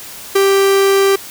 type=tone with ADSR envelope; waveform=45% pulse; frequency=392 Hz; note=G4; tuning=in tune; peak=-7 dBFS; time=0.35-1.16 s; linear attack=9 ms; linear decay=11 ms; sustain=-2 dB; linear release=7 ms; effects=white hiss -32 dBFS RMS until 1.3 s